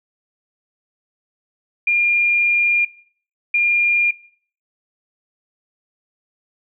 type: tone bursts at uneven times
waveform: sine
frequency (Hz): 2408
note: D7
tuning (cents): +43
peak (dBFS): -13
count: 2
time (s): 1.87-2.85 / 3.54-4.11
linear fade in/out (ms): 5
effects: noise-tail reverb RT60 0.5 s tail -18 dB re dry